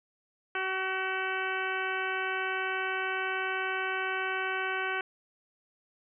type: harmonic tone with a mistuned harmonic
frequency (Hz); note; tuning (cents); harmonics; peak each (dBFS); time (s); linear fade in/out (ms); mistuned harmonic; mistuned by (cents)
378.9; F#4; +41; 1 / 2 / 3 / 4 / 5 / 6 / 7 / 8; -37 / -38 / -38 / -33 / -41 / -39 / -40 / -44; 0.55-5.01; 2; 3; -18
effects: none